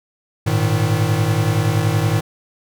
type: chord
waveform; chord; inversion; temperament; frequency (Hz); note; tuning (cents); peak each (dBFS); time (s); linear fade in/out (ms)
square; Ab suspended second; none; equal with one note detuned; 103.83 / 114.47 / 155.56; Ab2 / Bb2 / Eb3; 0 / -31 / 0; -20 / -20 / -21; 0.46-2.21; 10
effects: none